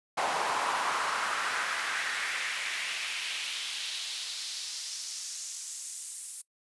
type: noise with high-pass filter sweep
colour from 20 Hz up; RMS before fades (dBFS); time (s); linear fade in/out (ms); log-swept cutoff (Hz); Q
brown; -34; 0.17-6.42; 10; 810 to 9200; 2.1
effects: noise-tail reverb RT60 0.1 s tail -21 dB re dry + resampled to 24000 Hz